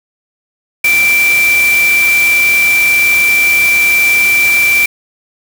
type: tone in noise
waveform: sine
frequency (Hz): 2345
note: D7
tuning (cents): -3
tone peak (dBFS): -7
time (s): 0.84-4.86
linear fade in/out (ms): 5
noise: white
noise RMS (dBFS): -19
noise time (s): 0.84-4.86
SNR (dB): +9
effects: none